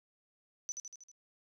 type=tone with echo; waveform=sine; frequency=5990 Hz; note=F#8; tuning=20 cents sharp; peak=-35 dBFS; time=0.69-0.72 s; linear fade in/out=0 ms; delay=79 ms; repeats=5; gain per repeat=-4 dB; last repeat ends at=1.115 s; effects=none